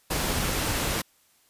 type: noise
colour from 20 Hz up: pink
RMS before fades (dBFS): -27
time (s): 0.1-1.02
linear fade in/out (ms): 10
effects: white hiss -63 dBFS RMS until 1.49 s + resampled to 32000 Hz

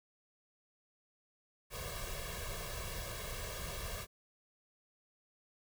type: noise with comb filter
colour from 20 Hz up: pink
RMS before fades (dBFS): -42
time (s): 1.7-4.07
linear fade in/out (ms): 50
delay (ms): 1.8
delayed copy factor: +0.95
effects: none

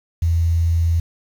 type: tone with quantisation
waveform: sine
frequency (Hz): 83.5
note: E2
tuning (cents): +23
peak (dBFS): -14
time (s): 0.22-1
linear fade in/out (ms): 5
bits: 7
effects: none

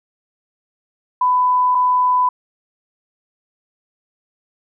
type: tone pair in turn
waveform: sine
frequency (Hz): 999 / 999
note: B5 / B5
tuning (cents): +20 / +20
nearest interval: unison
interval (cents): 0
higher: neither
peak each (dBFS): -12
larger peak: neither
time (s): 1.21-1.75 / 1.75-2.29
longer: neither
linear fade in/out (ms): 5
effects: none

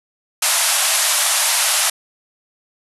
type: band-pass noise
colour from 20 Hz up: white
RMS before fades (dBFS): -17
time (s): 0.42-1.9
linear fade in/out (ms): 5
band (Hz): 590 to 12000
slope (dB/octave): 96
effects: none

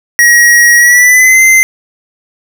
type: tone with pitch glide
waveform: square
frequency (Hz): 1900 to 2072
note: A#6 to C7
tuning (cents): +33 to -17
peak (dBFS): -3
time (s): 0.19-1.63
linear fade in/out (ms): 0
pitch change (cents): +150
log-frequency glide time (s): 0.77-1.41
effects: none

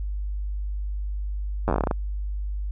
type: slowing click train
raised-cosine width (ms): 1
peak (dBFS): -9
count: 12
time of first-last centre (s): 1.68-1.912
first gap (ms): 9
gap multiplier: 1.16
effects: added 50 Hz sine -26 dBFS peak until 2.71 s

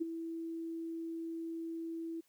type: tone with ADSR envelope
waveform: sine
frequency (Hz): 329.6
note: E4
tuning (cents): 0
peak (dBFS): -29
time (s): 0-2.21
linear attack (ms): 19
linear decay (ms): 15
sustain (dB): -9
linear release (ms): 13
effects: white hiss -73 dBFS RMS until 2.28 s

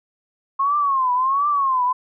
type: tone with vibrato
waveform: sine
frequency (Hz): 1079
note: C#6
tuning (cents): -47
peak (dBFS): -16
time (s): 0.59-1.93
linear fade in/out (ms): 10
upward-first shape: triangle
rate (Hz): 1.4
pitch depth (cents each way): 170
effects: none

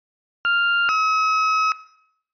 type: tone pair in turn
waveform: 35% pulse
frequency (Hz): 1396.9 / 1280.4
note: F6 / D#6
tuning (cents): 0 / +49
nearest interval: major second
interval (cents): 151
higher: first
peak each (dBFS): -15 / -16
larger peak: first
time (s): 0.45-0.89 / 0.89-1.72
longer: second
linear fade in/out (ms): 0
effects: noise-tail reverb RT60 0.7 s tail -17 dB re dry + resampled to 11025 Hz

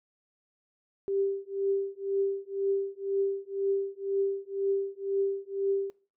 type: tone with tremolo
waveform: sine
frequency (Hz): 393.4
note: G4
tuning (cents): +6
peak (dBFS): -23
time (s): 1.08-5.9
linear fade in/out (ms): 0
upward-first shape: triangle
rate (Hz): 2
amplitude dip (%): 100
effects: noise-tail reverb RT60 0.4 s tail -21 dB re dry

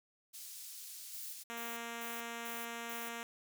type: high-pass noise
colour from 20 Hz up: pink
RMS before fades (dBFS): -49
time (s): 0.33-1.44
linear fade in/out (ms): 20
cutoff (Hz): 5700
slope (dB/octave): 12
type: noise bursts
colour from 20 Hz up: violet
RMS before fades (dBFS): -47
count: 5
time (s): 1.13-3.09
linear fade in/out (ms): 5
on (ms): 200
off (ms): 240
type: tone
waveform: 5% pulse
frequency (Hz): 233.1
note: A#3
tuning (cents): 0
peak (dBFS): -30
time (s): 1.5-3.23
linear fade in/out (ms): 0
effects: none

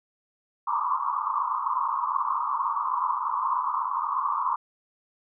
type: band-pass noise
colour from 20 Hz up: pink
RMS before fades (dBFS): -27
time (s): 0.67-4.56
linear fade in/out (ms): 5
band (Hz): 940 to 1200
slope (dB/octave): 96
effects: none

